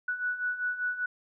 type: beating tone pair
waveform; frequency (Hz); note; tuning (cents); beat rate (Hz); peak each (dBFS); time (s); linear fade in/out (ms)
sine; 1474 / 1479.1; F#6 / F#6; -7 / -1; 5.1; -35 / -30; 0.08-1.06; 5
effects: none